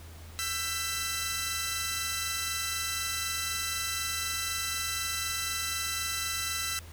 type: tone cluster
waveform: 10% pulse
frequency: 1336 / 1569 / 1992 Hz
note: E6 / G6 / B6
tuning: +23 / +1 / +14 cents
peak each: -26 / -30 / -25 dBFS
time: 0.39-6.79 s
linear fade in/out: 0 ms
effects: added 82 Hz sine -45 dBFS peak until 6.92 s + pink hiss -52 dBFS RMS until 6.92 s